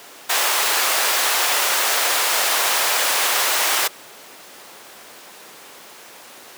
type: high-pass noise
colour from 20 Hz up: pink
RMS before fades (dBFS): -19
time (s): 0.29-3.88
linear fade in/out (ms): 10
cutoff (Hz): 680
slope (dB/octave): 12
effects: pink hiss -40 dBFS RMS until 6.57 s + high-pass 400 Hz 12 dB/octave